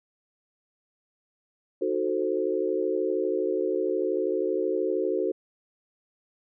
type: chord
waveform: sine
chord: D# diminished seventh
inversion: none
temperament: equal with one note detuned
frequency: 311.1 / 370 / 442.8 / 523.3 Hz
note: D#4 / F#4 / A4 / C5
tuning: 0 / 0 / +11 / 0 cents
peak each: -32 / -27 / -29 / -31 dBFS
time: 1.81-5.32 s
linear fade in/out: 10 ms
effects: none